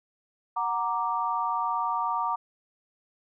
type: chord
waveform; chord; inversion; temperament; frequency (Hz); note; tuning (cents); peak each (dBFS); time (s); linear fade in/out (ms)
sine; Gb augmented; none; equal; 740 / 932.3 / 1174.7; Gb5 / Bb5 / D6; 0 / 0 / 0; -33 / -28 / -29; 0.56-2.36; 10
effects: none